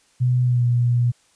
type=tone with pitch glide; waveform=sine; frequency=124.9 to 120.99 Hz; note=B2 to B2; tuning=+20 to -35 cents; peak=-15 dBFS; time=0.2-1.12 s; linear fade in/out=20 ms; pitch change=-55 cents; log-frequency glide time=0.43-0.64 s; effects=white hiss -59 dBFS RMS until 1.35 s + resampled to 22050 Hz